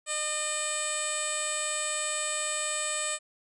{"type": "tone with low-pass filter", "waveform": "10% pulse", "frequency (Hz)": 607, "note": "D#5", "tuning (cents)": -43, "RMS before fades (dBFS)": -31, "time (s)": [0.06, 3.19], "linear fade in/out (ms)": 50, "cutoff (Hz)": 7900, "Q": 9.7, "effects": []}